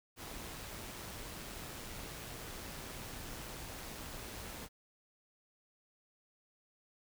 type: noise with amplitude modulation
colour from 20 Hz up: pink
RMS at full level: -45 dBFS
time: 0.16-4.69 s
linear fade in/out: 50 ms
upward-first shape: sine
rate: 118 Hz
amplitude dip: 25%
effects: none